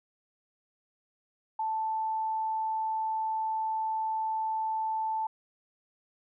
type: tone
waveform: sine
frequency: 880 Hz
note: A5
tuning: in tune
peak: -28 dBFS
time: 1.59-5.27 s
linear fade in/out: 5 ms
effects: none